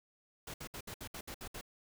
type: noise bursts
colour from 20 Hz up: pink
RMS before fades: -45 dBFS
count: 9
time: 0.47-1.612 s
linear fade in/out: 5 ms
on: 70 ms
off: 64 ms
effects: none